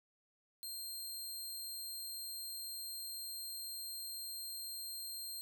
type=tone; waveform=15% pulse; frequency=4186 Hz; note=C8; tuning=in tune; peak=-36 dBFS; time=0.63-5.41 s; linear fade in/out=0 ms; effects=none